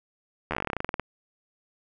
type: slowing click train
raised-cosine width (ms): 0.5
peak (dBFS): -13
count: 18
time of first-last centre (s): 0.51-0.997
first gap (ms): 12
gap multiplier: 1.1
effects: none